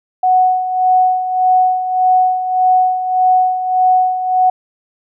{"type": "tone with tremolo", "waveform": "sine", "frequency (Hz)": 740, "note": "F#5", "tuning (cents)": 0, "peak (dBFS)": -7, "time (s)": [0.23, 4.5], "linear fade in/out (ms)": 5, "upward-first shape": "sine", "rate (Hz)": 1.7, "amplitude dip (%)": 65, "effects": []}